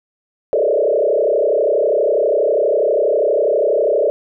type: tone with frequency modulation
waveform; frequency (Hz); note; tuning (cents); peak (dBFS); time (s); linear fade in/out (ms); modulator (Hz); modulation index
sine; 514; C5; -31; -12; 0.53-4.1; 0; 32.3; 3.3
effects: none